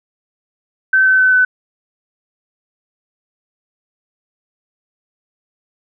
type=tone with pitch steps; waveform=sine; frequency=1538 / 1527.4 / 1516.8 / 1506.3 Hz; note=G6 / G6 / F#6 / F#6; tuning=-33 / -45 / +43 / +31 cents; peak=-8 dBFS; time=0.93-1.45 s; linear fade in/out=5 ms; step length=130 ms; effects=none